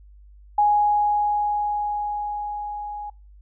sine tone with level ramp, 830.6 Hz, G#5, in tune, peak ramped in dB -14 to -30 dBFS, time 0.58-3.1 s, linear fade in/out 5 ms, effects noise-tail reverb RT60 0.3 s tail -26 dB re dry + added 50 Hz sine -45 dBFS peak until 3.41 s

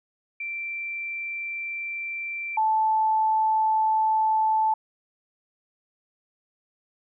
sine tone pair in turn, 2349 / 874.6 Hz, D7 / A5, 0 / -11 cents, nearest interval octave + perfect fourth, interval 1711 cents, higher first, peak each -29 / -19 dBFS, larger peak second, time 0.4-2.57 / 2.57-4.74 s, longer neither, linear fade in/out 5 ms, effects none

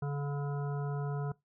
harmonic tone, 142.9 Hz, D3, 47 cents flat, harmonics 1 / 3 / 5 / 7 / 9 / 10, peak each -32 / -42 / -46 / -49 / -51 / -52 dBFS, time 0.02-1.32 s, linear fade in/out 5 ms, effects noise-tail reverb RT60 0.2 s tail -23 dB re dry

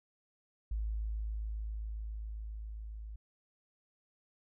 sine tone with level ramp, 53.7 Hz, A1, 41 cents flat, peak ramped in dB -32 to -42 dBFS, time 0.71-3.16 s, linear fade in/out 5 ms, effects none

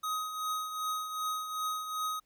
square tone with tremolo, 1258 Hz, D#6, 19 cents sharp, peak -31 dBFS, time 0.03-2.2 s, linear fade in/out 10 ms, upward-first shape triangle, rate 2.6 Hz, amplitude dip 60%, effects pink hiss -75 dBFS RMS until 2.25 s

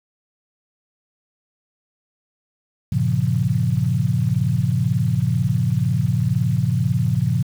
sine chord, G half-diminished seventh, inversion none, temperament equal, 98 / 116.54 / 138.59 / 174.61 Hz, G2 / Bb2 / Db3 / F3, 0 / 0 / 0 / 0 cents, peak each -26 / -20 / -21 / -23 dBFS, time 2.92-7.43 s, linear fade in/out 5 ms, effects 7-bit

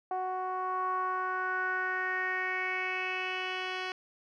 10% pulse tone with low-pass filter sweep, 370.8 Hz, F#4, 4 cents sharp, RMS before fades -33 dBFS, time 0.11-3.92 s, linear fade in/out 2 ms, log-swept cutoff 820 to 3600 Hz, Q 4.5, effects none

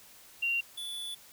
sine / square tone pair in turn, 2763 / 3459 Hz, F7 / A7, -19 / -30 cents, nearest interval major third, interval 389 cents, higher second, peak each -27 / -37 dBFS, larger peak first, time 0.42-0.61 / 0.77-1.15 s, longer second, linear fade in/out 10 ms, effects white hiss -55 dBFS RMS until 1.32 s

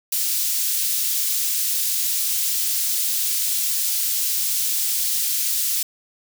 white high-pass noise, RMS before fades -22 dBFS, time 0.12-5.83 s, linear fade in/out 5 ms, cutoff 4100 Hz, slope 12 dB/octave, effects none

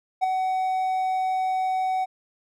triangle tone with ADSR envelope, 751 Hz, F#5, 26 cents sharp, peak -14 dBFS, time 0.21-2.06 s, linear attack 28 ms, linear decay 7 ms, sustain -6 dB, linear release 27 ms, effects none

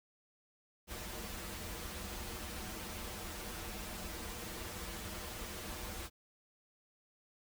pink noise with comb filter, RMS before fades -44 dBFS, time 0.87-6.1 s, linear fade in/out 50 ms, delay 7.3 ms, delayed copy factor -1, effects none

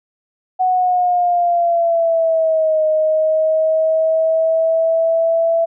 sine linear two-way sweep, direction down then up, 743 to 622.3 to 666 Hz, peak -12 dBFS, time 0.59-5.66 s, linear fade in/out 20 ms, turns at 2.85 s, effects none

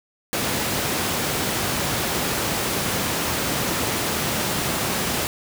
pink high-pass noise, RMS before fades -24 dBFS, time 0.33-5.27 s, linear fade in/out 0 ms, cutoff 100 Hz, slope 12 dB/octave, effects none

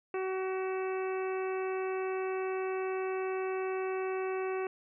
harmonic tone, 377.5 Hz, F#4, 35 cents sharp, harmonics 1 / 2 / 3 / 4 / 5 / 6 / 7, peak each -32 / -41 / -43 / -47 / -49 / -49 / -47 dBFS, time 0.14-4.67 s, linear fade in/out 2 ms, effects none

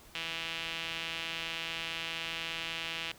sawtooth tone with band-pass filter, 164.81 Hz, E3, in tune, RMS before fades -38 dBFS, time 0.15-3.12 s, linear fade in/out 2 ms, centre 2900 Hz, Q 2.9, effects pink hiss -56 dBFS RMS until 3.18 s

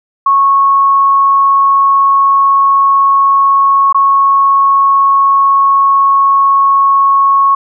sine tone with dropouts, 1101 Hz, C#6, 12 cents flat, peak -5 dBFS, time 0.26-7.55 s, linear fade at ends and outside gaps 5 ms, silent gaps 3.927-3.945 s, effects none

